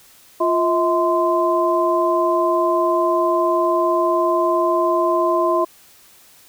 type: tone cluster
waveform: sine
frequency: 348.8 / 644 / 1035 Hz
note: F4 / E5 / C6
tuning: -2 / -41 / -19 cents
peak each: -19 dBFS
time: 0.4-5.65 s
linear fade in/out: 10 ms
effects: white hiss -49 dBFS RMS until 6.48 s